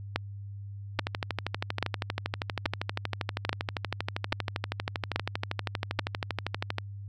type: two click trains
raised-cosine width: 0.3 ms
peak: -13 / -10 dBFS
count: 74 / 8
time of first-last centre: 0.99-6.784 / 0.16-5.993 s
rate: 12.6 / 1.2 Hz
effects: added 100 Hz sine -38 dBFS peak until 7.08 s